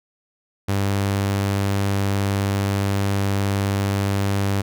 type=tone; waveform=sawtooth; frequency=99.2 Hz; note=G2; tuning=21 cents sharp; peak=-15 dBFS; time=0.68-4.62 s; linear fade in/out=10 ms; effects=none